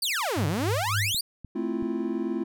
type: exponential two-way sweep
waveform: sawtooth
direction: down then up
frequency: 4893 to 138.3 to 4893 Hz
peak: -22 dBFS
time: 0.02-1.21 s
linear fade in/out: 5 ms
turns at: 0.47 s
type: tone with tremolo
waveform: sine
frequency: 102.7 Hz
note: G#2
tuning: 19 cents flat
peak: -24 dBFS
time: 0.36-1.13 s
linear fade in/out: 20 ms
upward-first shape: triangle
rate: 3.6 Hz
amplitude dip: 80%
type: clicks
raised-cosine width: 5 ms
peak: -28 dBFS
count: 3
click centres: 1.146 / 1.447 / 1.826 s
type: chord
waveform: triangle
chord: F major seventh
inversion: first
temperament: equal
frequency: 220 / 261.6 / 329.6 / 349.2 Hz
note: A3 / C4 / E4 / F4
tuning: 0 / 0 / 0 / 0 cents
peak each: -30 dBFS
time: 1.55-2.44 s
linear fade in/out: 10 ms
effects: none

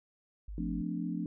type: tone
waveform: sine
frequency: 50.9 Hz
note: G#1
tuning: 34 cents flat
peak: -39 dBFS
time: 0.48-0.82 s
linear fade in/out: 5 ms
type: chord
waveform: sine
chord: D minor seventh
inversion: first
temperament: equal with one note detuned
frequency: 174.61 / 220 / 255.2 / 293.7 Hz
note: F3 / A3 / C4 / D4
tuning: 0 / 0 / -43 / 0 cents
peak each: -36 / -39 / -40 / -38 dBFS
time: 0.58-1.26 s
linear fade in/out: 2 ms
effects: none

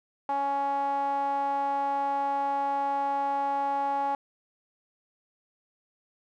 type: tone with band-pass filter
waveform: sawtooth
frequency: 278.8 Hz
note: C#4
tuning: 10 cents sharp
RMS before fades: -28 dBFS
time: 0.29-4.15 s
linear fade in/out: 2 ms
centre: 860 Hz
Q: 6.5
effects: none

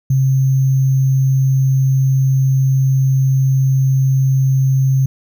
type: tone with sample-and-hold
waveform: sine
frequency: 133.1 Hz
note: C3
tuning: 30 cents sharp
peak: -10 dBFS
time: 0.1-5.06 s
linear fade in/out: 5 ms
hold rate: 6300 Hz
effects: none

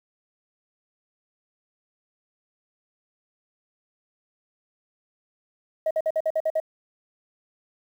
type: tone bursts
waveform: sine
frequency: 634 Hz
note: D#5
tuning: 32 cents sharp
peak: -19 dBFS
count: 8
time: 5.86-6.601 s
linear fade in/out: 5 ms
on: 48 ms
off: 51 ms
effects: tanh soft clip ceiling -17 dBFS + 9-bit

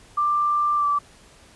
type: tone with pitch glide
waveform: sine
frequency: 1183 to 1161.3 Hz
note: D6 to D6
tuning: +12 to -20 cents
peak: -18 dBFS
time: 0.17-0.99 s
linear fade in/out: 10 ms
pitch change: -32 cents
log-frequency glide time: 0.76-0.86 s
effects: pink hiss -51 dBFS RMS until 1.55 s + resampled to 24000 Hz

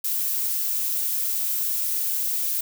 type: noise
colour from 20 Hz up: violet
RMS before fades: -25 dBFS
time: 0.04-2.61 s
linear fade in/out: 5 ms
effects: none

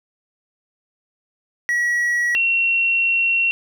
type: tone pair in turn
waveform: triangle / sine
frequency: 1922 / 2729 Hz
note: B6 / F7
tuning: -48 / -41 cents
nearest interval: tritone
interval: 607 cents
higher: second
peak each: -15 dBFS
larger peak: neither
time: 1.69-2.35 / 2.35-3.51 s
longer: second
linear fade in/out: 0 ms
effects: none

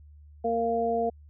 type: harmonic tone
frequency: 231.1 Hz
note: A#3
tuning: 15 cents flat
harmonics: 1 / 2 / 3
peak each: -33 / -27 / -27 dBFS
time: 0.44-1.1 s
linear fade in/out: 10 ms
effects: added 74 Hz sine -48 dBFS peak until 1.29 s

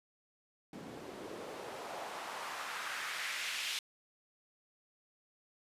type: noise with band-pass filter sweep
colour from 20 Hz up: white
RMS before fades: -42 dBFS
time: 0.73-3.79 s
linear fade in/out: 2 ms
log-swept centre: 240 to 3000 Hz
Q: 1.5
effects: resampled to 32000 Hz

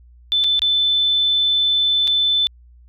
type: tone with dropouts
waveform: sine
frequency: 3520 Hz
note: A7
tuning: in tune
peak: -14 dBFS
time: 0.32-2.47 s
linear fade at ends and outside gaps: 0 ms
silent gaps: 0.439-0.443 / 0.593-0.619 / 2.073-2.077 s
effects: added 60 Hz sine -44 dBFS peak until 2.88 s

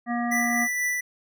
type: harmonic tone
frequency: 238.5 Hz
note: A#3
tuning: 40 cents sharp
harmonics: 1 / 3 / 5 / 7 / 8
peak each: -26 / -29 / -35 / -41 / -34 dBFS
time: 0.06-0.68 s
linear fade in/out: 50 ms
type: tone with tremolo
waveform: square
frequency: 1975.5 Hz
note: B6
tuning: in tune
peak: -23 dBFS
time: 0.31-1.01 s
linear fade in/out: 10 ms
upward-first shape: triangle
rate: 4.1 Hz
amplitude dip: 35%
effects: none

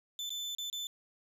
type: tone with dropouts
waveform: 35% pulse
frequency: 3520 Hz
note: A7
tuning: in tune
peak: -34 dBFS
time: 0.19-0.87 s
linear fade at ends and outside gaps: 1 ms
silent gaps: 0.294-0.304 / 0.55-0.584 / 0.7-0.728 s
effects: resampled to 32000 Hz

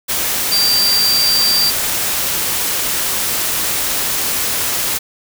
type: tone in noise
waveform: sine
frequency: 4699 Hz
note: D8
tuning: in tune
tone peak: -12 dBFS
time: 0.51-1.71 s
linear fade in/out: 20 ms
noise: white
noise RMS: -18 dBFS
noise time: 0.08-4.99 s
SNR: +3 dB
effects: none

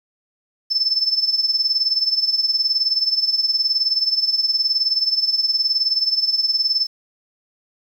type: tone with tremolo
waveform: sine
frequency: 5274 Hz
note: E8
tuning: in tune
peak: -13 dBFS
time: 0.7-6.87 s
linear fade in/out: 20 ms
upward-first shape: sine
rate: 19 Hz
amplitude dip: 75%
effects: 8-bit

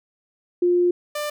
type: tone pair in turn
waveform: sine / sawtooth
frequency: 353.4 / 594.3 Hz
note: F4 / D5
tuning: +21 / +20 cents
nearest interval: major sixth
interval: 899 cents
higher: second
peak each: -15 / -21 dBFS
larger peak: first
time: 0.62-0.91 / 1.15-1.3 s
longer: first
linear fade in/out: 5 ms
effects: none

